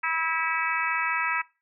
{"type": "harmonic tone", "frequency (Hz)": 324.8, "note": "E4", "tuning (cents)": -26, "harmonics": [3, 4, 5, 6, 7, 8], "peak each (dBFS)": [-32, -30, -32, -31, -32, -33], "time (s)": [0.03, 1.42], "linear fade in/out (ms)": 10, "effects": ["noise-tail reverb RT60 0.3 s tail -21 dB re dry"]}